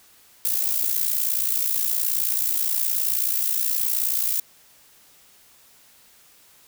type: noise with amplitude modulation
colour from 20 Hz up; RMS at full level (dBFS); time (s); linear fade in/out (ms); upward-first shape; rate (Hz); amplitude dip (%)
violet; -20; 0.45-4.4; 2; sine; 58.9; 70
effects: white hiss -54 dBFS RMS until 6.67 s